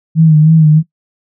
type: tone with vibrato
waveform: sine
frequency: 157 Hz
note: D#3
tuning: 16 cents sharp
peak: -3 dBFS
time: 0.15-0.83 s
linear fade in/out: 50 ms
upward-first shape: sine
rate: 3.2 Hz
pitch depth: 54 cents each way
effects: noise-tail reverb RT60 0.1 s tail -19 dB re dry